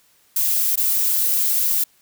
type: noise with dropouts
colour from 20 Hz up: violet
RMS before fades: -19 dBFS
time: 0.36-1.84 s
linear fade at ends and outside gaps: 5 ms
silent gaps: 0.758-0.774 s
effects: white hiss -58 dBFS RMS until 2.01 s